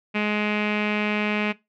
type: tone with low-pass filter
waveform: sawtooth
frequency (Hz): 210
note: G#3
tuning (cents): +19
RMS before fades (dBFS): -24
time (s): 0.14-1.53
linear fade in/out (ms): 20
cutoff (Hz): 2500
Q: 5.9
effects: noise-tail reverb RT60 0.2 s tail -19 dB re dry